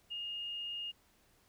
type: tone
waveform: sine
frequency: 2842 Hz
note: F7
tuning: 30 cents sharp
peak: -38 dBFS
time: 0.1-0.92 s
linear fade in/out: 20 ms
effects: pink hiss -69 dBFS RMS until 1.48 s